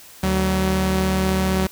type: tone pair together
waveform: sawtooth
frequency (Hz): 74.9 / 188.9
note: D2 / F#3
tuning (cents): +35 / +36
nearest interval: octave + major third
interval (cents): 1601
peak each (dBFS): -19 / -15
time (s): 0.23-1.67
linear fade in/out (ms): 5
effects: white hiss -44 dBFS RMS until 1.71 s